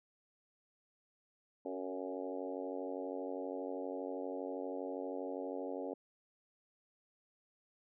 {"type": "harmonic tone with a mistuned harmonic", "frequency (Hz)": 92.5, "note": "F#2", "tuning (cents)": 0, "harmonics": [3, 4, 5, 6, 7, 8, 9], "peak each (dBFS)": [-44, -46, -44, -45, -49, -52, -53], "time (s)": [1.65, 5.94], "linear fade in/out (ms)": 5, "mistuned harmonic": 4, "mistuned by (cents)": 25, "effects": []}